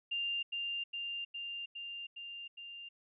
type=tone with echo; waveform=sine; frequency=2794 Hz; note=F7; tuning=in tune; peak=-33 dBFS; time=0.11-0.43 s; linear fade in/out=10 ms; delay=410 ms; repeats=6; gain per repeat=-2 dB; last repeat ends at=2.89 s; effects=none